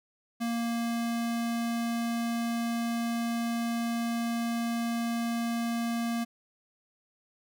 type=tone; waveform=square; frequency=233.1 Hz; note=A#3; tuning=in tune; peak=-29 dBFS; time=0.4-6.25 s; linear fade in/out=20 ms; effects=none